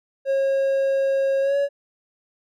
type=tone with pitch glide; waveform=triangle; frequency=543 to 563.4 Hz; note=C#5 to C#5; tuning=-36 to +28 cents; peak=-16 dBFS; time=0.25-1.69 s; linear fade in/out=50 ms; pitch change=+64 cents; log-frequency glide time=1.41-1.57 s; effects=none